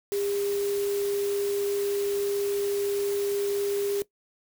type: tone in noise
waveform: sine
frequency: 403.2 Hz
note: G4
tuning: 49 cents sharp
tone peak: -25 dBFS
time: 0.12-4.02 s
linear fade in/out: 0 ms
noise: white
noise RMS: -39 dBFS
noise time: 0.12-4.02 s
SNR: +11 dB
effects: noise-tail reverb RT60 0.1 s tail -18 dB re dry